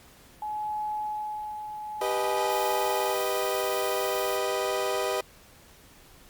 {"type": "tone with tremolo", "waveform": "sine", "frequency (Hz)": 848, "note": "G#5", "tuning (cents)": 36, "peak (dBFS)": -28, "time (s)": [0.42, 3.14], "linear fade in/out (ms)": 2, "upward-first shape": "sine", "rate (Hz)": 0.57, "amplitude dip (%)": 50}
{"type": "chord", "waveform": "30% pulse", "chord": "G augmented", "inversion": "none", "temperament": "equal", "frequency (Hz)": [392, 493.9, 622.3], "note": ["G4", "B4", "D#5"], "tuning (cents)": [0, 0, 0], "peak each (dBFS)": -28, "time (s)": [2.01, 5.21], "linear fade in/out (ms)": 5}
{"type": "noise", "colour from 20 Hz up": "violet", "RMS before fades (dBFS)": -39, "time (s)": [2.5, 4.37], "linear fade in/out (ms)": 10}
{"effects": ["pink hiss -54 dBFS RMS until 6.29 s", "Opus 48 kbps"]}